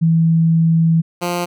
sine / 10% pulse tone pair in turn, 163.9 / 175.31 Hz, E3 / F3, -10 / +7 cents, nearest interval minor second, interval 117 cents, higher second, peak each -10 / -10 dBFS, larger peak neither, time 0.01-1.02 / 1.21-1.46 s, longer first, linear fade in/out 20 ms, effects none

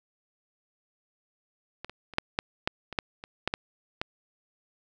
clicks, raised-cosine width 0.3 ms, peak -21 / -26 / -28 / -6 / -9 / -9 / -22 / -9 / -24 / -10 / -11 / -13 dBFS, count 12, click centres 1.846 / 1.896 / 2.137 / 2.184 / 2.389 / 2.675 / 2.927 / 2.988 / 3.239 / 3.476 / 3.539 / 4.015 s, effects none

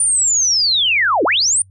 sine linear two-way sweep, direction down then up, 9397 to 270.4 to 9397 Hz, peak -12 dBFS, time 0-1.62 s, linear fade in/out 2 ms, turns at 1.24 s, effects noise-tail reverb RT60 0.1 s tail -25 dB re dry + added 95 Hz sine -44 dBFS peak until 1.7 s

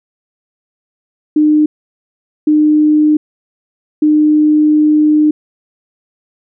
sine tone bursts at uneven times, 303.5 Hz, D#4, 43 cents flat, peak -6 dBFS, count 3, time 1.36-1.66 / 2.47-3.17 / 4.02-5.31 s, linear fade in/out 5 ms, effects none

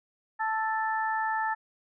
harmonic tone, 440 Hz, A4, in tune, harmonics 2 / 3 / 4, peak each -28 / -35 / -32 dBFS, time 0.39-1.55 s, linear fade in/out 20 ms, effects none

